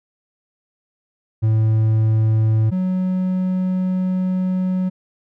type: tone pair in turn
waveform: triangle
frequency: 110 / 185 Hz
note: A2 / F#3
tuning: 0 / 0 cents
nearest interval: major sixth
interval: 900 cents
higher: second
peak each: -11 / -15 dBFS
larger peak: first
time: 1.42-2.71 / 2.71-4.9 s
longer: second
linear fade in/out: 20 ms
effects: none